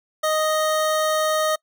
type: tone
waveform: 25% pulse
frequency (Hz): 622.3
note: D#5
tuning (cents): 0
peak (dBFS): -15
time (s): 0.23-1.56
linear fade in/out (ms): 10
effects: noise-tail reverb RT60 0.1 s tail -26 dB re dry